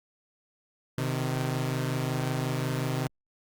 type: tone pair together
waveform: sawtooth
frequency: 128.61 / 154.1 Hz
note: C3 / D#3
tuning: -29 / -16 cents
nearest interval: minor third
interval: 313 cents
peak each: -25 / -28 dBFS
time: 0.98-3.07 s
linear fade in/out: 0 ms
effects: Opus 48 kbps